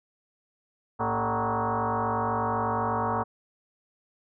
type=tone with frequency modulation; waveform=sine; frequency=109.1 Hz; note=A2; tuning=14 cents flat; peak=-24 dBFS; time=0.99-3.24 s; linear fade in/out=20 ms; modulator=170 Hz; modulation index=6.8; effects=none